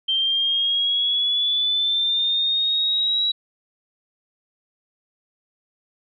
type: exponential sweep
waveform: sine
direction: up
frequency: 3139 to 3897 Hz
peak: -18 dBFS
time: 0.08-3.32 s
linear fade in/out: 10 ms
effects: none